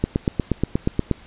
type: click train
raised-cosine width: 3 ms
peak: -5 dBFS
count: 10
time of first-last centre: 0.04-1.113 s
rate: 8.39 Hz
effects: pink hiss -47 dBFS RMS until 1.26 s + resampled to 8000 Hz